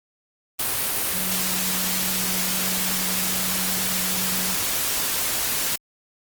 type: tone in noise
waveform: sine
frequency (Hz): 185.5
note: F#3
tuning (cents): +5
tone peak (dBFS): -32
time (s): 1.13-4.55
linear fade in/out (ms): 5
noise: white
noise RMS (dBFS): -24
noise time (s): 0.59-5.76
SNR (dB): -11
effects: Opus 32 kbps